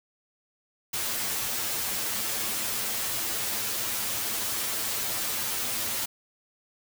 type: noise with comb filter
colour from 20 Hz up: white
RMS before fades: -30 dBFS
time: 0.93-6.06 s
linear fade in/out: 10 ms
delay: 9 ms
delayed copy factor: +0.95
effects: none